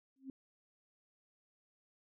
sine tone with exponential growth, 266.9 Hz, C4, 35 cents sharp, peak -39 dBFS, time 0.16-0.3 s, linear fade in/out 2 ms, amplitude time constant 29 ms, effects none

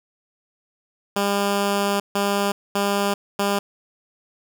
10% pulse tone bursts at uneven times, 200.9 Hz, G3, 43 cents sharp, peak -11 dBFS, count 4, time 1.16-2 / 2.15-2.52 / 2.75-3.14 / 3.39-3.59 s, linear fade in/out 5 ms, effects none

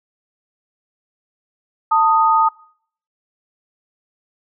sine tone pair together, 892.1 / 1244.5 Hz, A5 / D#6, +24 / 0 cents, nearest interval tritone, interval 576 cents, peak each -14 dBFS, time 1.91-2.49 s, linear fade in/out 10 ms, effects noise-tail reverb RT60 0.6 s tail -23 dB re dry

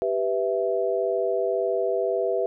sine chord, E minor, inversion first, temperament equal, 392 / 493.9 / 659.3 Hz, G4 / B4 / E5, 0 / 0 / 0 cents, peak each -26 dBFS, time 0.02-2.46 s, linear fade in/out 0 ms, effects none

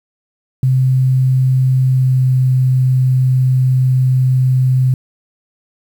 sine tone with pitch glide, 130 to 129.03 Hz, C3 to C3, -11 to -24 cents, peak -9 dBFS, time 0.63-4.94 s, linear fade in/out 2 ms, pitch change -13 cents, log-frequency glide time 1.86-2.28 s, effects 7-bit

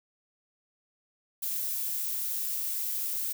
violet noise, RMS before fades -32 dBFS, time 1.42-3.33 s, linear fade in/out 10 ms, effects none

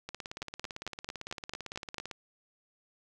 two click trains, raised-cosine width 0.2 ms, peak -22 / -19 dBFS, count 37 / 8, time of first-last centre 0.09-2.112 / 0.42-1.982 s, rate 17.8 / 4.48 Hz, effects none

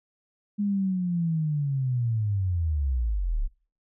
sine linear sweep, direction down, 207.7 to 30.95 Hz, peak -23 dBFS, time 0.58-3.48 s, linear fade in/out 20 ms, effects noise-tail reverb RT60 0.4 s tail -22 dB re dry

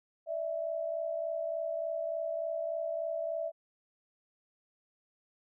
sine tone pair together, 595.9 / 659.3 Hz, D5 / E5, +25 / 0 cents, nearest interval major second, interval 175 cents, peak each -38 / -33 dBFS, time 0.26-3.52 s, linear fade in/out 50 ms, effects none

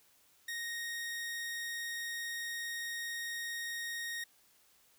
sawtooth tone, 1864.7 Hz, A#6, in tune, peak -34 dBFS, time 0.48-4.24 s, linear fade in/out 5 ms, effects white hiss -67 dBFS RMS until 4.98 s

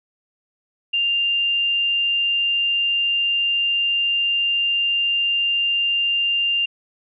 sine tone, 2794 Hz, F7, in tune, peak -17 dBFS, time 0.93-6.66 s, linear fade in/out 10 ms, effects none

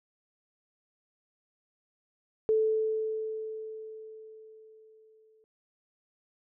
sine tone with exponential decay, 437.8 Hz, A4, 9 cents flat, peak -21 dBFS, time 2.49-5.44 s, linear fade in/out 0 ms, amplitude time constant 640 ms, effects none

